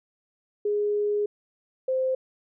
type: tone pair in turn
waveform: sine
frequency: 414.6 / 520.3 Hz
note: G#4 / C5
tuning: -3 / -10 cents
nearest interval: major third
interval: 393 cents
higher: second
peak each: -22 dBFS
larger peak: neither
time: 0.65-1.26 / 1.88-2.15 s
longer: first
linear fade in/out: 5 ms
effects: none